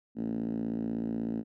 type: tone with band-pass filter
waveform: 5% pulse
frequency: 56.3 Hz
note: A1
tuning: 40 cents sharp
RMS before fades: -33 dBFS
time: 0.15-1.44 s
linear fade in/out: 50 ms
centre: 240 Hz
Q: 5
effects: none